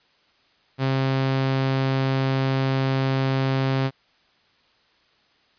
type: tone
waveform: sawtooth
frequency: 133.6 Hz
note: C3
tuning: 36 cents sharp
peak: -16 dBFS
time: 0.78-3.91 s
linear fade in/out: 50 ms
effects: white hiss -61 dBFS RMS until 5.58 s + resampled to 11025 Hz